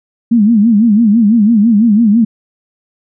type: tone with vibrato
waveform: sine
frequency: 218.9 Hz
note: A3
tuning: 9 cents flat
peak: -5 dBFS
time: 0.31-2.25 s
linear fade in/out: 10 ms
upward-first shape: sine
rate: 6 Hz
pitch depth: 150 cents each way
effects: none